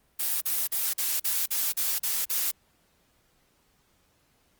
blue noise bursts, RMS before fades -27 dBFS, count 9, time 0.19-2.514 s, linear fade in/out 10 ms, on 220 ms, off 43 ms, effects pink hiss -67 dBFS RMS until 4.59 s + Opus 32 kbps

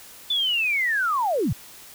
sine linear sweep, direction down, 3520 to 77.7 Hz, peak -20 dBFS, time 0.3-1.53 s, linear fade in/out 5 ms, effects white hiss -45 dBFS RMS until 1.94 s

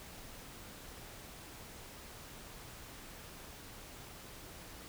silence, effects pink hiss -51 dBFS RMS until 4.88 s

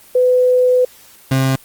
sine / 30% pulse tone pair in turn, 502 / 132.96 Hz, B4 / C3, +28 / +28 cents, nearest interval octave + major seventh, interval 2300 cents, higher first, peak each -9 dBFS, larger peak neither, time 0.15-0.85 / 1.31-1.56 s, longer first, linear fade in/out 5 ms, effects white hiss -44 dBFS RMS until 1.64 s + Opus 24 kbps

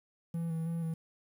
triangle tone with vibrato, 164.81 Hz, E3, in tune, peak -30 dBFS, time 0.34-0.94 s, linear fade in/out 5 ms, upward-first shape square, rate 3.1 Hz, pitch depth 23 cents each way, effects 10-bit

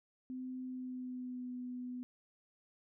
sine tone with pitch glide, 256.1 to 249 Hz, C4 to B3, -37 to +14 cents, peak -40 dBFS, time 0.3-2.03 s, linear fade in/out 0 ms, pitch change -49 cents, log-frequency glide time 0.64-1.52 s, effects none

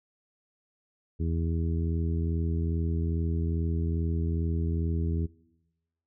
harmonic tone, 82.41 Hz, E2, in tune, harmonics 1 / 2 / 3 / 4 / 5, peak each -27 / -33 / -37 / -39 / -41 dBFS, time 1.19-5.27 s, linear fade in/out 20 ms, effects noise-tail reverb RT60 1.0 s tail -22 dB re dry

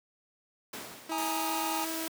pink noise with exponential decay, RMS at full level -38 dBFS, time 0.73-1.84 s, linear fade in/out 5 ms, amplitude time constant 240 ms
sawtooth tone, 323.7 Hz, E4, 31 cents flat, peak -31 dBFS, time 1.09-2.08 s, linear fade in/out 5 ms
square chord, Ab suspended second, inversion none, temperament equal, 830.6 / 932.3 / 1244.5 Hz, Ab5 / Bb5 / Eb6, 0 / 0 / 0 cents, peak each -36 / -37 / -40 dBFS, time 1.11-1.85 s, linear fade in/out 10 ms
white noise, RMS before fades -38 dBFS, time 1.18-2.08 s, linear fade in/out 2 ms
effects high-pass 200 Hz 12 dB/octave

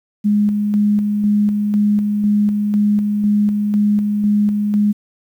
sine tone with tremolo, 207.5 Hz, G#3, 1 cent flat, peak -11 dBFS, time 0.24-4.93 s, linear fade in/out 20 ms, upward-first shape square, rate 2 Hz, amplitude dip 35%, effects 8-bit

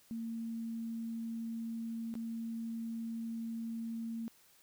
sine tone with dropouts, 228 Hz, A#3, 38 cents flat, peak -37 dBFS, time 0.11-4.28 s, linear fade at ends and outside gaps 0 ms, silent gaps 2.14-2.153 s, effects white hiss -65 dBFS RMS until 4.62 s

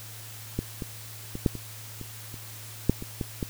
clicks, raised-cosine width 3 ms, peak -14 / -19 / -20 / -8 / -23 / -25 / -29 / -6 / -22 / -16 / -15 dBFS, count 11, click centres 0.59 / 0.822 / 1.354 / 1.462 / 1.553 / 2.013 / 2.342 / 2.896 / 3.024 / 3.212 / 3.428 s, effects added 109 Hz sine -44 dBFS peak until 3.49 s + white hiss -44 dBFS RMS until 3.49 s

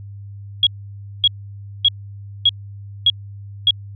sine tone bursts, 3314 Hz, G#7, 4 cents flat, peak -9 dBFS, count 6, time 0.63-3.708 s, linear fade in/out 2 ms, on 38 ms, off 570 ms, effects added 100 Hz sine -32 dBFS peak until 3.95 s

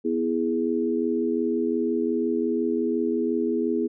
sine chord, E major, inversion second, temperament equal, 246.9 / 329.6 / 415.3 Hz, B3 / E4 / G#4, 0 / 0 / 0 cents, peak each -26 dBFS, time 0.04-3.88 s, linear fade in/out 20 ms, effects none

